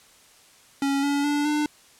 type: tone with pitch steps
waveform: square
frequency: 277.2 / 284.2 / 291.3 / 298.6 Hz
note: C#4 / C#4 / D4 / D4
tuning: 0 / +43 / -14 / +29 cents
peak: -22 dBFS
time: 0.82-1.66 s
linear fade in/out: 2 ms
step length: 210 ms
effects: white hiss -54 dBFS RMS until 1.99 s + low-pass 10000 Hz 12 dB/octave